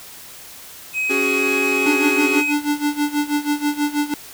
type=tone; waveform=triangle; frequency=2535 Hz; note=D#7; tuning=32 cents sharp; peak=-17 dBFS; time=0.93-2.55 s; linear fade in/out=50 ms
type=chord; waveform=45% pulse; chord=C# suspended fourth; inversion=none; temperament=equal with one note detuned; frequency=277.2 / 373 / 415.3 Hz; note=C#4 / F#4 / G#4; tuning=0 / +14 / 0 cents; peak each=-24 dBFS; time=1.09-2.42 s; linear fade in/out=20 ms
type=tone with tremolo; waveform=square; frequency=293.7 Hz; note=D4; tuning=in tune; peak=-16 dBFS; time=1.86-4.14 s; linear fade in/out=2 ms; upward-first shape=sine; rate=6.2 Hz; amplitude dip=85%
effects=white hiss -39 dBFS RMS until 4.33 s